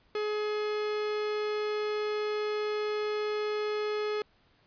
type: tone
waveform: 45% pulse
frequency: 422.4 Hz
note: G#4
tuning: 29 cents sharp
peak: -29 dBFS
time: 0.15-4.22 s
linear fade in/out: 2 ms
effects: pink hiss -66 dBFS RMS until 4.66 s + resampled to 11025 Hz